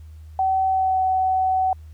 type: tone with pitch glide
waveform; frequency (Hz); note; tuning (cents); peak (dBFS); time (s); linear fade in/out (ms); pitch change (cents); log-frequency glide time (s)
sine; 762 to 753.2; G5 to F#5; -49 to +31; -17; 0.39-1.73; 2; -20; 0.68-0.99
effects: added 78 Hz sine -38 dBFS peak until 1.93 s + pink hiss -62 dBFS RMS until 1.93 s